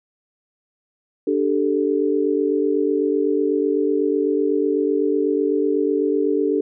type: chord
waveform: sine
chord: D suspended fourth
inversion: none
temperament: equal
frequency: 293.7 / 392 / 440 Hz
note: D4 / G4 / A4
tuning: 0 / 0 / 0 cents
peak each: -21 dBFS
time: 1.27-6.61 s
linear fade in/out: 5 ms
effects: none